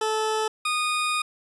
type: tone pair in turn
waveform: 20% pulse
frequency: 435.7 / 1232.3 Hz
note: A4 / D#6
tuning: -17 / -17 cents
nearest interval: octave + tritone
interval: 1800 cents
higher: second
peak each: -18 dBFS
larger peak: neither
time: 0.01-0.48 / 0.65-1.22 s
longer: second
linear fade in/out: 5 ms
effects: resampled to 24000 Hz